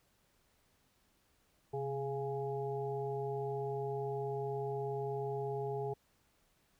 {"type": "harmonic tone with a mistuned harmonic", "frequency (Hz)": 138.59, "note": "C#3", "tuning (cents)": 0, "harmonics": [1, 3, 5, 6], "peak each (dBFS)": [-41, -37, -46, -44], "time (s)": [1.73, 5.94], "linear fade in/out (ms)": 10, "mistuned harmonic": 1, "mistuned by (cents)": -77, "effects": ["pink hiss -73 dBFS RMS until 6.79 s"]}